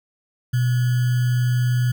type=tone with sample-and-hold; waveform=sine; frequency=123.47 Hz; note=B2; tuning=in tune; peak=-16 dBFS; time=0.53-1.92 s; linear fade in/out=10 ms; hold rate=1575 Hz; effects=none